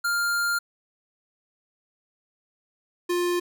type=tone pair in turn; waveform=square; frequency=1400 / 352.1 Hz; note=F6 / F4; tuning=+4 / +14 cents; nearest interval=2 octaves; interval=2390 cents; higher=first; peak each=-23 dBFS; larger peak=neither; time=0.04-0.59 / 3.09-3.4 s; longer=first; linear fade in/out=10 ms; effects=none